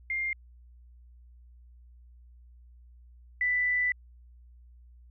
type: tone pair in turn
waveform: sine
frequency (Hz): 2112 / 1984.7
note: C7 / B6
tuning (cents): +16 / +8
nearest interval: minor second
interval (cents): 108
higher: first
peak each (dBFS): -28 / -24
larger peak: second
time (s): 0.1-0.33 / 3.41-3.92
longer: second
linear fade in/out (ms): 2
effects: added 60 Hz sine -51 dBFS peak until 5.1 s